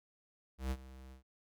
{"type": "tone with ADSR envelope", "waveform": "square", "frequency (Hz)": 65.41, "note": "C2", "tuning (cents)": 0, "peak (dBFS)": -33, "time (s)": [0.58, 1.23], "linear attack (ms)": 130, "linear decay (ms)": 52, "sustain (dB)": -18, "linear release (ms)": 110, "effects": []}